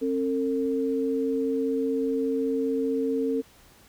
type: tone pair together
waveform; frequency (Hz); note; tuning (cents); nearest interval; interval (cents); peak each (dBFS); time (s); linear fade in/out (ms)
sine; 268.5 / 452.5; C4 / A4; +45 / +48; major sixth; 903; -26; 0.01-3.42; 20
effects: pink hiss -55 dBFS RMS until 3.88 s